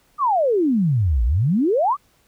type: exponential two-way sweep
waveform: sine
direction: down then up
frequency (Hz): 1244.5 to 53.9 to 1244.5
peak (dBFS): -15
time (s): 0.18-1.97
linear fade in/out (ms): 50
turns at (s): 1.24
effects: pink hiss -60 dBFS RMS until 2.27 s